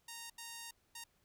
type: tone bursts at uneven times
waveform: 5% pulse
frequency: 928 Hz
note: A#5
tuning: 8 cents flat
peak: -34 dBFS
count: 3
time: 0.08-0.3 / 0.38-0.71 / 0.95-1.04 s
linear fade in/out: 5 ms
effects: pink hiss -75 dBFS RMS until 1.24 s